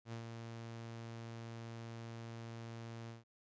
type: tone with ADSR envelope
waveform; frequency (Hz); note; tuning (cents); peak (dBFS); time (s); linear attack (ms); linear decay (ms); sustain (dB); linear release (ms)
sawtooth; 115.1; A#2; -22; -38; 0.05-3.24; 75; 100; -4; 150
effects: resampled to 16000 Hz